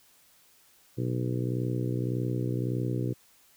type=harmonic tone; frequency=61.74 Hz; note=B1; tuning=in tune; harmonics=2 / 3 / 4 / 5 / 6 / 7 / 8; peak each=-29 / -37 / -39 / -35 / -37 / -41 / -42 dBFS; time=0.97-3.14 s; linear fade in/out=20 ms; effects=white hiss -61 dBFS RMS until 3.56 s